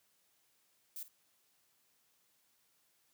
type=noise with echo; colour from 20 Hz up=violet; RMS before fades=-44 dBFS; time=0.96-1.03 s; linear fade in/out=2 ms; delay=52 ms; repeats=1; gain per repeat=-15 dB; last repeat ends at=1.082 s; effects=white hiss -74 dBFS RMS until 3.13 s + high-pass 80 Hz 12 dB/octave